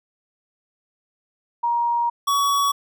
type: tone pair in turn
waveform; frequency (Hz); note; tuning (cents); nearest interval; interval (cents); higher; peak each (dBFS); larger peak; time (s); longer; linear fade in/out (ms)
sine / square; 945 / 1127.4; A#5 / C#6; +23 / +29; minor third; 306; second; -18; neither; 1.63-2.1 / 2.27-2.72; first; 10
effects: none